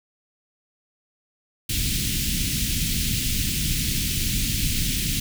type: band-stop noise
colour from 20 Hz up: pink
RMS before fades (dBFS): -24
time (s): 1.69-5.2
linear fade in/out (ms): 5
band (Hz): 250 to 2500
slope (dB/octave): 24
effects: none